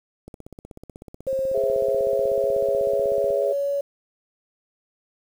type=click train; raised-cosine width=2 ms; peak=-26 dBFS; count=50; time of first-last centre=0.28-3.305 s; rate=16.2 Hz
type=tone with pitch glide; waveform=sine; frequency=533 to 563.4 Hz; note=C5 to C#5; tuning=+32 to +28 cents; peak=-21 dBFS; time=1.27-3.81 s; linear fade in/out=5 ms; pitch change=+96 cents; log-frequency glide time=1.48-3.69 s
type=chord; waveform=sine; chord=E major; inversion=first; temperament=equal; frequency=415.3 / 493.9 / 659.3 Hz; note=G#4 / B4 / E5; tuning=0 / 0 / 0 cents; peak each=-25 / -31 / -27 dBFS; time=1.54-3.53 s; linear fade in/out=10 ms
effects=8-bit